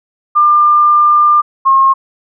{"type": "tone pair in turn", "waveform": "sine", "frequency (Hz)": [1197, 1076], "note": ["D6", "C6"], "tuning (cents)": [33, 48], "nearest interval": "major second", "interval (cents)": 185, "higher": "first", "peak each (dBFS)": -5, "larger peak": "neither", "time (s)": [[0.35, 1.42], [1.65, 1.94]], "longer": "first", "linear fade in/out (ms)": 20, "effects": []}